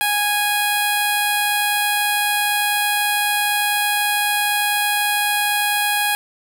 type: tone with notch filter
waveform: 5% pulse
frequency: 827 Hz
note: G#5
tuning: 8 cents flat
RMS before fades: -19 dBFS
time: 0.01-6.15 s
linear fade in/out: 0 ms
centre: 6100 Hz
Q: 0.51
effects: none